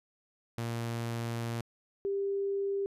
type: tone pair in turn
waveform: sawtooth / sine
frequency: 116.54 / 396.3 Hz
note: A#2 / G4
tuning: 0 / +19 cents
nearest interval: octave + major sixth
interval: 2119 cents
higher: second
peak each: -29 / -29 dBFS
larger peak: neither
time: 0.58-1.61 / 2.05-2.86 s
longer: first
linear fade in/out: 0 ms
effects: resampled to 32000 Hz